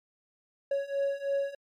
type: beating tone pair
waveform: triangle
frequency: 554.4 / 557.5 Hz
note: C#5 / C#5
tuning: 0 / +10 cents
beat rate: 3.1 Hz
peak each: -30 / -28 dBFS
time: 0.71-1.55 s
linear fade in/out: 5 ms
effects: MP3 96 kbps